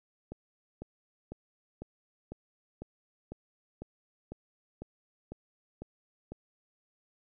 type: click train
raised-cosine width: 2 ms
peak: -28 dBFS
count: 13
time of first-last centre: 0.32-6.32 s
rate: 2 Hz
effects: none